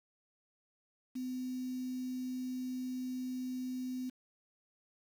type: tone with quantisation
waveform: sine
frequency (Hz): 254.3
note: C4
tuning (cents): -49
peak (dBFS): -36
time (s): 1.15-4.1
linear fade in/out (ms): 10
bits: 9
effects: none